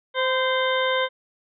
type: harmonic tone with a mistuned harmonic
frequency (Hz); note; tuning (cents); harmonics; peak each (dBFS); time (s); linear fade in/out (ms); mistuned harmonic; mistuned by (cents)
520; C5; -11; 1 / 2 / 3 / 4 / 6 / 7; -23 / -26 / -28 / -29 / -31 / -31; 0.14-1.09; 50; 2; -26
effects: none